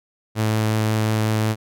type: tone with vibrato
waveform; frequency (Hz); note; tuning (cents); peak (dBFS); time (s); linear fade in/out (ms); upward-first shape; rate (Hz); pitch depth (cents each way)
sawtooth; 109.1; A2; -14; -14; 0.35-1.56; 50; triangle; 5.5; 9
effects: none